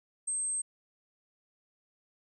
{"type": "tone", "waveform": "sine", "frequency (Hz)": 8340, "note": "C9", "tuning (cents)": -7, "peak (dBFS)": -30, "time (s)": [0.27, 0.62], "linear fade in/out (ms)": 10, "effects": []}